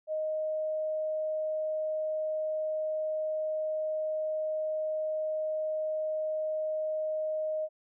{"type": "tone", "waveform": "sine", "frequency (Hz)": 622.3, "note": "D#5", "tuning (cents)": 0, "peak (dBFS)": -29, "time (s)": [0.07, 7.69], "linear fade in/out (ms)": 50, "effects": []}